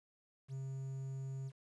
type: tone with quantisation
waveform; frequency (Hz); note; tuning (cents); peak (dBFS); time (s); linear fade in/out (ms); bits
triangle; 134.2; C3; +44; -38; 0.48-1.52; 50; 11
effects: resampled to 24000 Hz